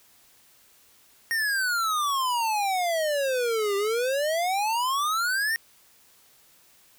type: exponential two-way sweep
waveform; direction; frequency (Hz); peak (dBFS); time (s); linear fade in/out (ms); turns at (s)
square; down then up; 1864.7 to 393.2 to 1864.7; -24; 1.31-5.56; 0; 3.76
effects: white hiss -58 dBFS RMS until 6.98 s